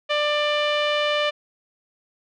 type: tone with low-pass filter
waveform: sawtooth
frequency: 593 Hz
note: D5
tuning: 17 cents sharp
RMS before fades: -22 dBFS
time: 0.09-1.31 s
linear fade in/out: 20 ms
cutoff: 3100 Hz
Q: 2.7
effects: none